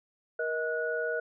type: tone cluster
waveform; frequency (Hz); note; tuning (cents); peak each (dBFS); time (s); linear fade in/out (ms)
sine; 473.8 / 631 / 1463; A#4 / D#5 / F#6; +28 / +24 / -20; -32 / -34 / -33; 0.39-1.2; 5
effects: none